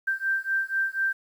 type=beating tone pair; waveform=sine; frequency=1568 / 1572.1 Hz; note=G6 / G6; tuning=0 / +5 cents; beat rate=4.1 Hz; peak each=-27 dBFS; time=0.07-1.13 s; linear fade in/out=10 ms; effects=9-bit